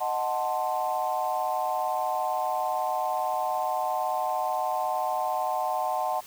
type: chord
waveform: sine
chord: D# diminished seventh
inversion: none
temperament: equal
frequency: 622.3 / 740 / 880 / 1046.5 Hz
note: D#5 / F#5 / A5 / C6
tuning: 0 / 0 / 0 / 0 cents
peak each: -32 / -28 / -30 / -33 dBFS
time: 0-6.21 s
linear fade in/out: 20 ms
effects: tanh soft clip ceiling -15 dBFS + white hiss -48 dBFS RMS until 6.26 s